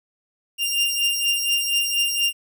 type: beating tone pair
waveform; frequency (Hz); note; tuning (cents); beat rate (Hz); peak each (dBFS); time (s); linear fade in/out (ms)
sawtooth; 2794 / 2798.2; F7 / F7; 0 / +3; 4.2; -18 / -21; 0.58-2.33; 50
effects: none